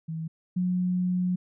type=tone pair in turn; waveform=sine; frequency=161.3 / 181.05 Hz; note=E3 / F#3; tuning=-37 / -37 cents; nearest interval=major second; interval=200 cents; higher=second; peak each=-30 / -23 dBFS; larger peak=second; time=0.08-0.28 / 0.56-1.36 s; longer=second; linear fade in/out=10 ms; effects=none